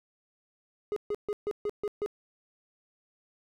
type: tone bursts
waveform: triangle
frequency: 415.3 Hz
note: G#4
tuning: in tune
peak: -26 dBFS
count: 7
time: 0.92-2.061 s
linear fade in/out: 0 ms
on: 43 ms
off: 140 ms
effects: none